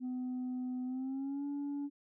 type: tone with pitch glide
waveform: sine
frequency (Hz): 252.5 to 285.1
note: B3 to C#4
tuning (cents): +39 to +49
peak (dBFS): -33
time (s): 0-1.9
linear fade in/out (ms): 50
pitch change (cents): +210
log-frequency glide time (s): 0.85-1.45
effects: tanh soft clip ceiling -34 dBFS